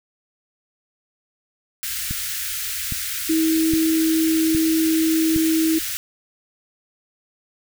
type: band-stop noise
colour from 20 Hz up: white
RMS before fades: -27 dBFS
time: 1.83-5.97 s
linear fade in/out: 0 ms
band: 100 to 1400 Hz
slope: 48 dB/octave
type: click train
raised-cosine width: 5 ms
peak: -15 dBFS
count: 5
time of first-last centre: 2.11-5.362 s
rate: 1.23 Hz
type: tone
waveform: sine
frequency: 320.7 Hz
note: E4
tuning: 48 cents flat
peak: -16 dBFS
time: 3.29-5.79 s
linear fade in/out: 10 ms
effects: none